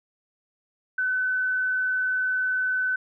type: tone with vibrato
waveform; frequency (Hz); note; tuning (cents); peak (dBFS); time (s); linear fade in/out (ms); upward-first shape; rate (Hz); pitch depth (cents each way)
sine; 1511; F#6; +36; -22; 0.98-2.96; 5; triangle; 20; 19
effects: none